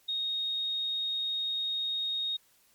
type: tone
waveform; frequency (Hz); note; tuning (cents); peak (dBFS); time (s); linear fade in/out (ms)
sine; 3729; A#7; 0; -29; 0.08-2.37; 10
effects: white hiss -65 dBFS RMS until 2.74 s + MP3 96 kbps